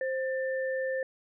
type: tone pair together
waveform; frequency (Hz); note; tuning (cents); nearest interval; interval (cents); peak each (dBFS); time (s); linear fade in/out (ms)
sine; 524.8 / 1782; C5 / A6; +5 / +22; octave + major sixth; 2117; -29 / -36; 0.01-1.03; 2
effects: none